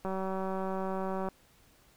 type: click train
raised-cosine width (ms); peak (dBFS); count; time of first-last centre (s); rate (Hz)
1; -22; 236; 0.05-1.287; 190
effects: pink hiss -63 dBFS RMS until 1.96 s